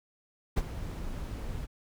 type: noise with ADSR envelope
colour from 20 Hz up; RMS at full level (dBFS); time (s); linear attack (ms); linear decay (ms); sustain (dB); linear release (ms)
brown; -24; 0.56-1.67; 16; 38; -13; 30
effects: none